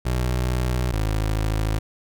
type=tone pair in turn; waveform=25% pulse; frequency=62 / 53.49 Hz; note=B1 / A1; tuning=+7 / -48 cents; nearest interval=minor third; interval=255 cents; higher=first; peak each=-17 dBFS; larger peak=neither; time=0.05-0.92 / 0.92-1.79 s; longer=neither; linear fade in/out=10 ms; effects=none